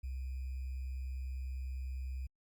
sine tone with sample-and-hold, 65 Hz, C2, 11 cents flat, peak -37 dBFS, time 0.03-2.27 s, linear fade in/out 10 ms, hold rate 2450 Hz, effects Opus 48 kbps

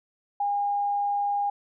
sine tone, 812 Hz, G#5, 39 cents flat, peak -23 dBFS, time 0.4-1.5 s, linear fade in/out 5 ms, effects none

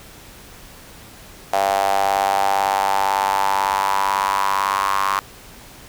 sawtooth tone with high-pass filter sweep, 98 Hz, G2, in tune, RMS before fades -19 dBFS, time 1.53-5.19 s, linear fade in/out 0 ms, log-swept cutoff 710 to 1100 Hz, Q 6.6, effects pink hiss -42 dBFS RMS until 5.88 s

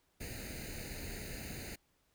pink noise with comb filter, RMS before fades -44 dBFS, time 0.2-1.76 s, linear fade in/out 10 ms, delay 0.45 ms, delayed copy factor +0.85, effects pink hiss -75 dBFS RMS until 2.14 s

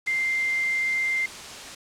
sine tone in noise, 2093 Hz, C7, in tune, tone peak -22 dBFS, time 0.07-1.26 s, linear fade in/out 5 ms, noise white, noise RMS -38 dBFS, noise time 0.06-1.75 s, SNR +13 dB, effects low-pass 7000 Hz 12 dB/octave

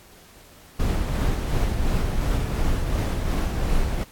brown noise with tremolo, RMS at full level -21 dBFS, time 0.79-4.04 s, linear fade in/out 10 ms, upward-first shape sine, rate 2.8 Hz, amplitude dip 35%, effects pink hiss -50 dBFS RMS until 4.11 s + AAC 64 kbps

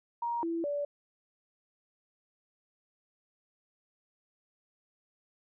sine tone with pitch steps, 942 / 333.5 / 578 Hz, A#5 / E4 / D5, +18 / +20 / -28 cents, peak -30 dBFS, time 0.22-0.85 s, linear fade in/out 5 ms, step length 210 ms, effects none

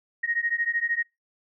sine beating tone pair, 1866 / 1879 Hz, A#6 / A#6, +1 / +13 cents, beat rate 13 Hz, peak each -27 dBFS, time 0.23-1.03 s, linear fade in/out 10 ms, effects noise-tail reverb RT60 0.2 s tail -24 dB re dry

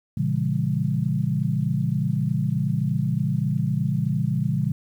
sine chord, A# diminished seventh, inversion none, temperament just, 116.54 / 139.85 / 167.82 / 201.4 Hz, A#2 / C#3 / E3 / G3, 0 / +16 / +31 / +47 cents, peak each -27 / -24 / -26 / -28 dBFS, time 0.17-4.72 s, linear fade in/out 5 ms, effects 9-bit

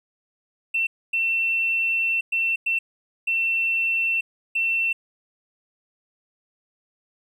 triangle tone bursts at uneven times, 2695 Hz, E7, 38 cents sharp, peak -16 dBFS, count 6, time 0.74-0.87 / 1.13-2.21 / 2.32-2.56 / 2.66-2.79 / 3.27-4.21 / 4.55-4.93 s, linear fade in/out 10 ms, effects tanh soft clip ceiling -18 dBFS

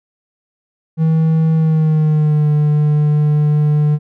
triangle tone with pitch glide, 160.3 to 149.57 Hz, E3 to D3, -48 to +32 cents, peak -8 dBFS, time 0.97-3.99 s, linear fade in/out 50 ms, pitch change -120 cents, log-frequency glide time 1.55-2.45 s, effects none

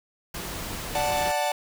pink noise, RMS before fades -34 dBFS, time 0.34-1.32 s, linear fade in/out 5 ms
45% pulse chord, D major, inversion none, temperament equal, 587.3 / 740 / 880 Hz, D5 / F#5 / A5, 0 / 0 / 0 cents, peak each -28 dBFS, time 0.95-1.52 s, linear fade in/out 2 ms
effects none

